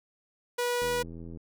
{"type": "tone", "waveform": "sawtooth", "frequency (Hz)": 486.1, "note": "B4", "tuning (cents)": -28, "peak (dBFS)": -23, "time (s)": [0.58, 1.03], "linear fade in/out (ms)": 10}
{"type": "click train", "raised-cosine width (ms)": 3, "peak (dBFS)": -31, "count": 47, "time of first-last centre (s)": [0.82, 1.372], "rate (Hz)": 83.3}
{"effects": []}